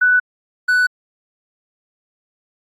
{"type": "tone pair in turn", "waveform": ["sine", "triangle"], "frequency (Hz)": [1488, 1488], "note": ["F#6", "F#6"], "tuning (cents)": [9, 9], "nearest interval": "unison", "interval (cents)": 0, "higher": "neither", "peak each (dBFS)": -10, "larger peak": "neither", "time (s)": [[0.01, 0.2], [0.68, 0.87]], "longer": "neither", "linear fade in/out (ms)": 10, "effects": ["AAC 48 kbps"]}